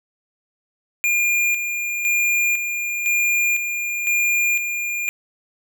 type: tone with tremolo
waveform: square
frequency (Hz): 2411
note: D7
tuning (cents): +45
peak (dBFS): -17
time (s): 1.04-5.09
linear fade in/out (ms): 0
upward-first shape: square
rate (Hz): 0.99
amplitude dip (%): 50
effects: none

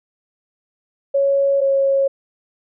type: tone pair in turn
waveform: sine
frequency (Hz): 554.4 / 547.1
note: C#5 / C#5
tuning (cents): 0 / -23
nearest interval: unison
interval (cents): 23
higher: first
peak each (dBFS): -13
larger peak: neither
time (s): 1.14-1.61 / 1.61-2.08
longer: neither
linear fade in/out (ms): 10
effects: none

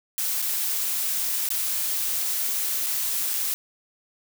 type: noise with dropouts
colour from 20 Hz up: blue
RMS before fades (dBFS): -26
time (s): 0.18-3.54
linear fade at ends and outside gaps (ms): 0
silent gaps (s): 0.419-0.424 / 1.489-1.504 / 2.863-2.867 / 3.335-3.339
effects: none

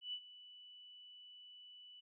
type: tone with ADSR envelope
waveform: sine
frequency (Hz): 2970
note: F#7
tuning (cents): +6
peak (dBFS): -39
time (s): 0.01-2.01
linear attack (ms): 120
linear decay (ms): 66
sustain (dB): -16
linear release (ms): 17
effects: none

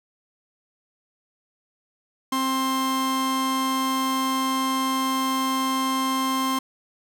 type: tone pair together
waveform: 45% pulse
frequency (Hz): 263.8 / 1055.2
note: C4 / C6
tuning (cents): +14 / +14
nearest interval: 2 octaves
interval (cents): 2400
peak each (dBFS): -25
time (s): 2.32-6.59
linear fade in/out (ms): 5
effects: none

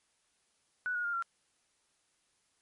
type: tone with pitch steps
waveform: sine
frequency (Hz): 1480 / 1442.9 / 1406.7 / 1371.4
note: F#6 / F#6 / F6 / F6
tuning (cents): 0 / -44 / +12 / -32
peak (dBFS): -31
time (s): 0.86-1.224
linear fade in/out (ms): 0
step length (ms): 91
effects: white hiss -74 dBFS RMS until 2.61 s + MP3 48 kbps

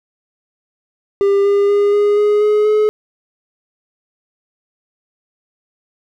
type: tone with pitch steps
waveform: triangle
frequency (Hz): 398.7 / 403.1 / 407.5 / 412 / 416.6 / 421.2 / 425.8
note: G4 / G4 / G#4 / G#4 / G#4 / G#4 / G#4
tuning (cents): +29 / +48 / -33 / -14 / +5 / +24 / +43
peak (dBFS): -8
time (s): 1.21-2.89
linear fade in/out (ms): 0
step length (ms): 240
effects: none

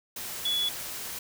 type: tone in noise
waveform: sine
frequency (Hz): 3403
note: G#7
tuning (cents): +41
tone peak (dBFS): -25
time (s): 0.45-0.69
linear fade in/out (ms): 5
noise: white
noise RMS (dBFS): -37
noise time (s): 0.16-1.19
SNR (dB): +9
effects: none

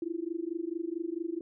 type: tone with amplitude modulation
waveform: sine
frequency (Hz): 335.4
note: E4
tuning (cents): +30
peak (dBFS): -28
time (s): 0.02-1.41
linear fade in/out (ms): 2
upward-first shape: sine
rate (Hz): 24.5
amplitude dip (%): 95
effects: none

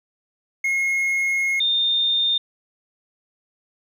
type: tone pair in turn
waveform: triangle / sine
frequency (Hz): 2159 / 3631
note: C#7 / A#7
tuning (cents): -46 / -46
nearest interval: major sixth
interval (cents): 900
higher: second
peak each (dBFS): -17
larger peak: neither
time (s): 0.64-1.6 / 1.6-2.38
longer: first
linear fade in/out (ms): 5
effects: none

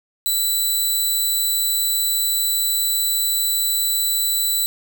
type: tone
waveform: 10% pulse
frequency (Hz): 3981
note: B7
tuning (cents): +13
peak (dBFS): -10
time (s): 0.26-4.66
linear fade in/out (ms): 0
effects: none

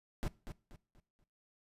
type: noise with echo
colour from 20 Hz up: brown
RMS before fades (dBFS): -35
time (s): 0.23-0.28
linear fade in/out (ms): 0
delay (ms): 240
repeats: 4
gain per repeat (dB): -9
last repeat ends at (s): 1.24
effects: noise-tail reverb RT60 0.4 s tail -21 dB re dry + resampled to 32000 Hz

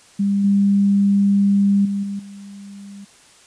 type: tone with level steps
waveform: sine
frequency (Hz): 199.7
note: G3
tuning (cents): +32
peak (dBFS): -15 / -12 / -19 / -23 / -34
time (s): 0.19-3.05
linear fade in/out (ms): 10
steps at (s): 0.44 / 1.85 / 2.03 / 2.19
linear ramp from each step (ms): 5
effects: white hiss -49 dBFS RMS until 3.46 s + resampled to 22050 Hz

